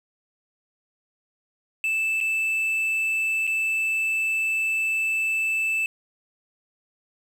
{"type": "tone with dropouts", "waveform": "triangle", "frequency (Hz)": 2637, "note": "E7", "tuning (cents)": 0, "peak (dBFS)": -20, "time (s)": [1.84, 5.86], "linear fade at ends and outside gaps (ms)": 1, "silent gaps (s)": [[2.204, 2.21], [3.469, 3.475]], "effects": ["8-bit"]}